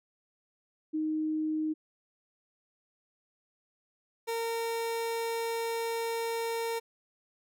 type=tone pair in turn; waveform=sine / 30% pulse; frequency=311.1 / 459.4 Hz; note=D#4 / A#4; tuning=0 / -25 cents; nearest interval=perfect fifth; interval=675 cents; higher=second; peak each=-28 dBFS; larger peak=neither; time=0.93-1.74 / 4.27-6.8 s; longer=second; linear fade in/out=20 ms; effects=none